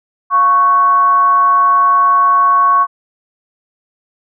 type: tone with frequency modulation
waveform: sine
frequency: 1108.7 Hz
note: C#6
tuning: in tune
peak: -7 dBFS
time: 0.3-2.87 s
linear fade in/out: 50 ms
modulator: 407 Hz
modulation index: 0.28
effects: none